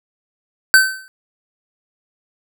square tone with exponential decay, 1537 Hz, G6, 35 cents flat, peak -4 dBFS, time 0.74-1.08 s, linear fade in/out 0 ms, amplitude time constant 73 ms, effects none

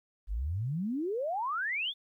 sine exponential sweep, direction up, 44.8 to 3600 Hz, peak -30 dBFS, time 0.27-1.94 s, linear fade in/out 50 ms, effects 12-bit

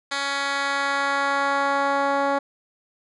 10% pulse tone with band-pass filter sweep, 279.2 Hz, C#4, 13 cents sharp, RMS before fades -23 dBFS, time 0.11-2.39 s, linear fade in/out 10 ms, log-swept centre 3200 to 630 Hz, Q 0.83, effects resampled to 24000 Hz

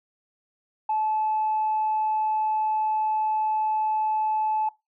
sine tone, 865 Hz, A5, 30 cents flat, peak -21 dBFS, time 0.89-4.69 s, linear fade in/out 5 ms, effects noise-tail reverb RT60 0.2 s tail -21 dB re dry + tanh soft clip ceiling -17 dBFS

